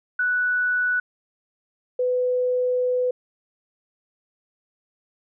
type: tone pair in turn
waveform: sine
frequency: 1480 / 500.1 Hz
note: F#6 / B4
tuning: 0 / +22 cents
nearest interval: octave + perfect fifth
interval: 1878 cents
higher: first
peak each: -19 dBFS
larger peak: neither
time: 0.19-1 / 1.99-3.11 s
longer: second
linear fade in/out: 5 ms
effects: none